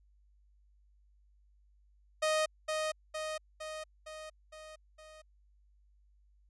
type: tone with echo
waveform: sawtooth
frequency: 622.3 Hz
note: D#5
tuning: in tune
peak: -24 dBFS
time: 2.22-2.46 s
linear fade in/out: 10 ms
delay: 460 ms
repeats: 6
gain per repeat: -4 dB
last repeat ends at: 5.22 s
effects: added 50 Hz sine -63 dBFS peak until 6.49 s + resampled to 24000 Hz